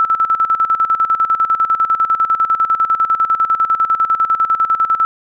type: tone with tremolo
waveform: sine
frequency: 1320 Hz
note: E6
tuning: 2 cents sharp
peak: -9 dBFS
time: 0-5.05 s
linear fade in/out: 0 ms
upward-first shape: square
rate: 10 Hz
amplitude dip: 75%
effects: none